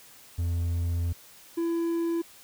triangle tone pair in turn, 85.4 / 335.5 Hz, F2 / E4, -38 / +31 cents, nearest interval 2 octaves, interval 2369 cents, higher second, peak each -23 dBFS, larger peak neither, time 0.38-1.13 / 1.57-2.22 s, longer first, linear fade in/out 10 ms, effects white hiss -52 dBFS RMS until 2.43 s

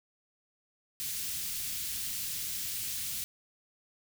white band-stop noise, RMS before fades -36 dBFS, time 1-3.24 s, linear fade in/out 0 ms, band 170 to 2700 Hz, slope 12 dB/octave, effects none

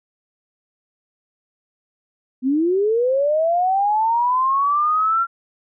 sine linear sweep, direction up, 246.9 to 1377 Hz, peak -15 dBFS, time 2.42-5.27 s, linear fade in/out 50 ms, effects none

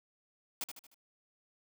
white noise with echo, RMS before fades -37 dBFS, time 0.61-0.64 s, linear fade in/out 2 ms, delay 76 ms, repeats 4, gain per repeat -7 dB, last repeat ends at 0.944 s, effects none

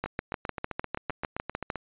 two click trains, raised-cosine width 0.5 ms, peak -14 / -18 dBFS, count 12 / 14, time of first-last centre 0.04-1.702 / 0.06-1.757 s, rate 6.62 / 7.66 Hz, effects resampled to 8000 Hz

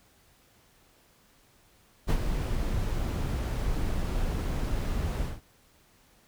brown noise with ADSR envelope, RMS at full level -22 dBFS, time 2.07-5.41 s, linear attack 32 ms, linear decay 68 ms, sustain -7 dB, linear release 190 ms, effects pink hiss -62 dBFS RMS until 6.27 s

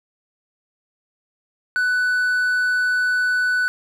triangle tone, 1491 Hz, F#6, 13 cents sharp, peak -15 dBFS, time 1.76-3.68 s, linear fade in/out 0 ms, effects none

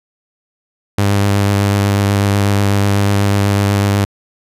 sawtooth tone with vibrato, 100.5 Hz, G2, 44 cents sharp, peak -7 dBFS, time 0.98-4.05 s, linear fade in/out 5 ms, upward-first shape triangle, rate 8.1 Hz, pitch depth 19 cents each way, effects resampled to 32000 Hz

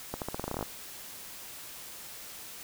accelerating click train, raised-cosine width 1 ms, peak -19 dBFS, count 13, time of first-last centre 0.14-0.627 s, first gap 78 ms, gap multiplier 0.87, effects white hiss -45 dBFS RMS until 2.63 s

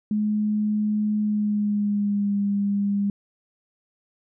sine tone with pitch glide, 211.2 to 201.4 Hz, G#3 to G3, +29 to +47 cents, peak -20 dBFS, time 0.11-3.1 s, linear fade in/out 2 ms, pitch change -82 cents, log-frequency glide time 1.2-2.39 s, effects none

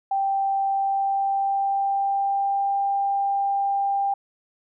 sine tone with pitch glide, 784 to 794.5 Hz, G5 to G5, 0 to +23 cents, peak -20 dBFS, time 0.11-4.14 s, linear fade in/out 5 ms, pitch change +23 cents, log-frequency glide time 0.65-2.79 s, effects none

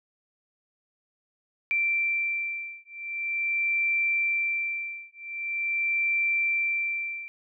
sine beating tone pair, 2349 / 2349.44 Hz, D7 / D7, 0 / 0 cents, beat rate 0.44 Hz, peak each -28 dBFS, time 1.71-7.28 s, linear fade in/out 0 ms, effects none

